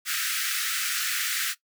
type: high-pass noise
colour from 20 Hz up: pink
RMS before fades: -28 dBFS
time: 0.05-1.55 s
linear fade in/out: 50 ms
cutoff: 1300 Hz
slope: 96 dB/octave
effects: noise-tail reverb RT60 0.1 s tail -17 dB re dry